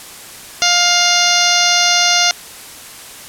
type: harmonic tone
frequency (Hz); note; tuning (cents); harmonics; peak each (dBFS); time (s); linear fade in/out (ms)
704; F5; +14; 1 / 2 / 3 / 4 / 5 / 6 / 7 / 8 / 9; -19 / -19 / -19 / -19 / -19 / -19 / -19 / -19 / -19; 0.62-2.31; 0
effects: white hiss -34 dBFS RMS until 3.28 s + low-pass 12000 Hz 12 dB/octave